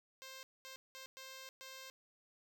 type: tone bursts at uneven times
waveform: 5% pulse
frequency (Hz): 527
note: C5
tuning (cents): +12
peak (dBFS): -38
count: 5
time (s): 0.22-0.43 / 0.65-0.76 / 0.95-1.06 / 1.17-1.49 / 1.61-1.9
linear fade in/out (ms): 0
effects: none